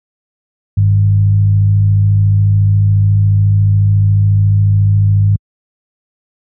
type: tone with frequency modulation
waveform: sine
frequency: 101.1 Hz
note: G#2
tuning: 46 cents flat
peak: -6 dBFS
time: 0.77-5.36 s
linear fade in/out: 5 ms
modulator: 54.1 Hz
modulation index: 0.43
effects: high-pass 60 Hz 12 dB/octave